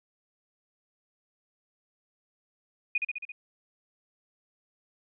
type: tone with echo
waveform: sine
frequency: 2466 Hz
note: D#7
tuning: 16 cents flat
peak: -23 dBFS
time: 2.95-2.98 s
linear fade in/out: 5 ms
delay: 68 ms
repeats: 5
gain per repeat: -3 dB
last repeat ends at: 3.32 s
effects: none